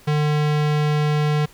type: tone with low-pass filter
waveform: square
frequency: 150 Hz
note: D3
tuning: 37 cents sharp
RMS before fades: -19 dBFS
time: 0.07-1.46 s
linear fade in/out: 10 ms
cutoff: 4200 Hz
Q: 0.81
effects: pink hiss -49 dBFS RMS until 1.53 s